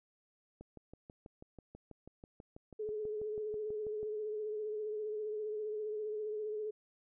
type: click train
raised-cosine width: 2 ms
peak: -37 dBFS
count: 22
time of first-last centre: 0.61-4.03 s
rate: 6.14 Hz
type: tone with vibrato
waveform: sine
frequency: 426.4 Hz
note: G#4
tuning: 46 cents sharp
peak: -36 dBFS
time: 2.79-6.71 s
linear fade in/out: 10 ms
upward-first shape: triangle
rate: 15 Hz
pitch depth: 40 cents each way
effects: none